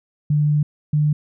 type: tone pair in turn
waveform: sine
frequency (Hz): 148.8 / 149.92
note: D3 / D3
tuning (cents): +23 / +36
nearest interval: unison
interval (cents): 13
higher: second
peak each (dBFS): -14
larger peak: neither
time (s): 0.3-0.63 / 0.93-1.13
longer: first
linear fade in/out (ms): 5
effects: none